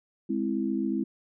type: chord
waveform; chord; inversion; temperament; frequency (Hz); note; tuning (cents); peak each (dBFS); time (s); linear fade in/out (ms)
sine; Ab augmented; none; equal; 207.7 / 261.6 / 329.6; Ab3 / C4 / E4; 0 / 0 / 0; -30; 0.29-1.04; 10
effects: none